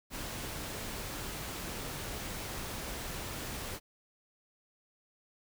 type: noise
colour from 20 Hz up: pink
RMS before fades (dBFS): -40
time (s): 0.1-3.8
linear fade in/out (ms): 50
effects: none